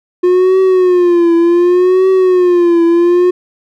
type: tone with vibrato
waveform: triangle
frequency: 357 Hz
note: F4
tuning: 38 cents sharp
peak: -4 dBFS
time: 0.23-3.31 s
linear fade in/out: 10 ms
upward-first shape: triangle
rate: 0.67 Hz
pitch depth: 110 cents each way
effects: none